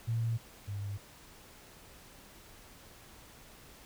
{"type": "tone pair in turn", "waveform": "sine", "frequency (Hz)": [114.8, 100.94], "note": ["A#2", "G#2"], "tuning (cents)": [-26, -49], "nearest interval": "major second", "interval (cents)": 223, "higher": "first", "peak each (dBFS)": [-29, -35], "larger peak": "first", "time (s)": [[0.07, 0.38], [0.67, 0.98]], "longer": "neither", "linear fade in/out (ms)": 20, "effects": ["pink hiss -55 dBFS RMS until 3.85 s"]}